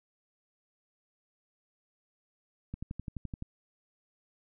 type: click train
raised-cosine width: 5 ms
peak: -25 dBFS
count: 9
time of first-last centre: 2.74-3.424 s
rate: 11.7 Hz
effects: none